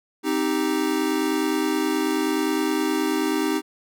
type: chord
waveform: square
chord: C minor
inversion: none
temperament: equal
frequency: 261.6 / 311.1 / 392 Hz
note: C4 / Eb4 / G4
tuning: 0 / 0 / 0 cents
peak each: -28 / -24 / -27 dBFS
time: 0.23-3.62 s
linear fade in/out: 50 ms
effects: none